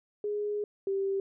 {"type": "tone pair in turn", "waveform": "sine", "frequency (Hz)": [415.3, 390.8], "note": ["G#4", "G4"], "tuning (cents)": [0, -5], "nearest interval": "minor second", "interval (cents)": 105, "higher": "first", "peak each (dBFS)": [-29, -27], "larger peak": "second", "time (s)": [[0.24, 0.64], [0.87, 1.2]], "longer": "first", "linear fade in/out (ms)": 2, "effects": []}